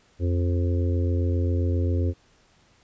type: harmonic tone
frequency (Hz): 87.5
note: F2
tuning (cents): +4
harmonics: 1 / 3 / 4 / 5 / 6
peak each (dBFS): -21 / -31 / -33 / -35 / -37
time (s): 0.19-2.14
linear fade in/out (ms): 50
effects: pink hiss -60 dBFS RMS until 2.83 s + resampled to 16000 Hz

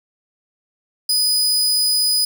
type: tone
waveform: sawtooth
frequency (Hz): 4978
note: D#8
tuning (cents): 0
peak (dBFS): -12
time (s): 1.09-2.25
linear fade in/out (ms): 5
effects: none

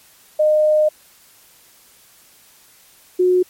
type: tone pair in turn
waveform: sine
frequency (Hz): 612 / 363.9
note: D#5 / F#4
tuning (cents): -29 / -29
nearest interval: major sixth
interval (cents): 900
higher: first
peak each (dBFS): -11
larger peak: neither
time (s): 0.39-0.89 / 3.19-3.43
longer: first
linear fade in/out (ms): 10
effects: white hiss -50 dBFS RMS until 3.49 s + MP3 64 kbps

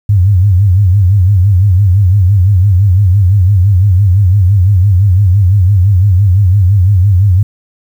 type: tone with vibrato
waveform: sine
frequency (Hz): 95.8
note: G2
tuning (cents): -39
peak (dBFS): -4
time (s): 0.09-7.43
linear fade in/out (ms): 5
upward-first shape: sine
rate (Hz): 5.9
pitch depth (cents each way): 150
effects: 7-bit

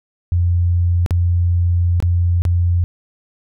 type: tone with dropouts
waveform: sine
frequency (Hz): 87.31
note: F2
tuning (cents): 0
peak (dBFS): -12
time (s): 0.32-2.84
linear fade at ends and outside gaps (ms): 0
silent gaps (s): 1.062-1.108 / 2.002-2.025 / 2.42-2.452
effects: none

